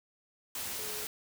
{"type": "tone in noise", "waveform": "sine", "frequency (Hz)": 426.6, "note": "G#4", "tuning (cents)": 46, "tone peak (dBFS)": -46, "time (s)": [0.79, 1.05], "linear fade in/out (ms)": 2, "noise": "white", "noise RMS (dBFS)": -38, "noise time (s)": [0.55, 1.07], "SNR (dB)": -11, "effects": []}